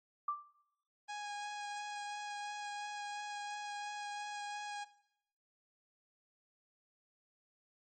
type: tone with exponential decay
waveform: sine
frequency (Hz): 1174.7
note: D6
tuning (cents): 0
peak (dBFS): -30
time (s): 0.28-0.51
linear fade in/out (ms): 5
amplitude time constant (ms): 48
type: tone with vibrato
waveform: sawtooth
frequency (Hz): 826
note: G#5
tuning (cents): -10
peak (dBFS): -37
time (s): 1.08-4.85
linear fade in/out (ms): 20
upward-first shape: sine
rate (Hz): 2.9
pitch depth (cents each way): 10
effects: noise-tail reverb RT60 0.8 s tail -18 dB re dry + MP3 32 kbps